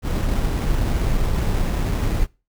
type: noise with sample-and-hold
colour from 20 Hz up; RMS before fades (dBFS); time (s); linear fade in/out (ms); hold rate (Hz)
brown; -20; 0.02-2.27; 50; 4410
effects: noise-tail reverb RT60 0.3 s tail -23 dB re dry